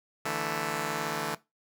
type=chord; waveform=5% pulse; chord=D suspended second; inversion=none; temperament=just; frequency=146.83 / 165.19 / 220.2 Hz; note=D3 / E3 / A3; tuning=0 / +4 / +2 cents; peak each=-24 dBFS; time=0.25-1.35 s; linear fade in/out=5 ms; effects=noise-tail reverb RT60 0.2 s tail -18 dB re dry